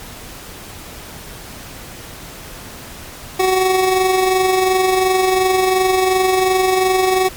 25% pulse tone with amplitude modulation, 374.4 Hz, F#4, 20 cents sharp, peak -7 dBFS, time 3.39-7.29 s, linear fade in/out 10 ms, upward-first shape sine, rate 22.8 Hz, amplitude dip 40%, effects pink hiss -34 dBFS RMS until 7.36 s + MP3 96 kbps

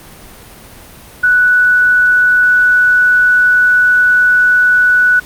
sine tone, 1480 Hz, F#6, in tune, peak -6 dBFS, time 1.23-5.2 s, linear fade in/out 10 ms, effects pink hiss -36 dBFS RMS until 5.25 s + Opus 32 kbps

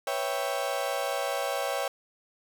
35% pulse chord, C# half-diminished seventh, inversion third, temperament equal, 493.9 / 554.4 / 659.3 / 784 Hz, B4 / C#5 / E5 / G5, 0 / 0 / 0 / 0 cents, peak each -35 / -30 / -33 / -32 dBFS, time 0.07-1.88 s, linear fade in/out 2 ms, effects 10-bit

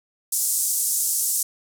white band-pass noise, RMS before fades -23 dBFS, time 0.32-1.43 s, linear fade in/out 5 ms, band 6600 to 12000 Hz, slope 24 dB/octave, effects none

